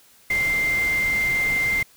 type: tone in noise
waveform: sine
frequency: 2093 Hz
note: C7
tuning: in tune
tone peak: -19 dBFS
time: 0.3-1.83 s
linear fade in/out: 5 ms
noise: pink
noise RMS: -33 dBFS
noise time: 0.3-1.83 s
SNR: +11 dB
effects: white hiss -54 dBFS RMS until 1.96 s